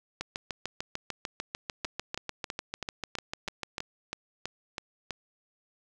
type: two click trains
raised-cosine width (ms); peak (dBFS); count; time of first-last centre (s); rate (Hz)
0.2; -16 / -17; 25 / 11; 0.21-3.781 / 1.85-5.107; 6.72 / 3.07
effects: none